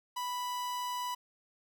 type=tone; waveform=45% pulse; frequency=987.8 Hz; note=B5; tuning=in tune; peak=-34 dBFS; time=0.16-1.15 s; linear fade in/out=10 ms; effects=none